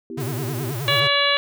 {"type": "chord", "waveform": "sine", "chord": "E minor", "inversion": "second", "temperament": "equal", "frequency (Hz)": [246.9, 329.6, 392], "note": ["B3", "E4", "G4"], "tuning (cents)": [0, 0, 0], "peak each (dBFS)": -34, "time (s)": [0.1, 0.72], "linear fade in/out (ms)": 2}
{"type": "tone with vibrato", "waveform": "square", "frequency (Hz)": 128.4, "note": "C3", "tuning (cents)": -32, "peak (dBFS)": -26, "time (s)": [0.17, 1.08], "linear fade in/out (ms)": 10, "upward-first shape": "sine", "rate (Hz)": 9.5, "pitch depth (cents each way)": 250}
{"type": "noise", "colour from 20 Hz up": "blue", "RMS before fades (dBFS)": -37, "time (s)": [0.2, 1], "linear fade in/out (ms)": 2}
{"type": "harmonic tone", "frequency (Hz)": 569, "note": "C#5", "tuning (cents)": 45, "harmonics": [1, 2, 3, 4, 5, 6, 7], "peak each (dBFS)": [-24, -24, -24, -24, -24, -24, -24], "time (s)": [0.88, 1.37], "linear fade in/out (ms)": 0}
{"effects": []}